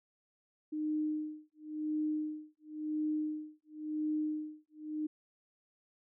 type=tone with tremolo; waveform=sine; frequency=306.2 Hz; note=D#4; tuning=28 cents flat; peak=-30 dBFS; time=0.72-5.07 s; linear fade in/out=10 ms; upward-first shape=sine; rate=0.95 Hz; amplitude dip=100%; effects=none